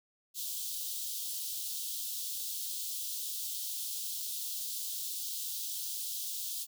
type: high-pass noise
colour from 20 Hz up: white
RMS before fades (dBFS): -38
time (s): 0.34-6.67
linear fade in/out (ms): 50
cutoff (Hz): 3200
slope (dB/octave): 48
effects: none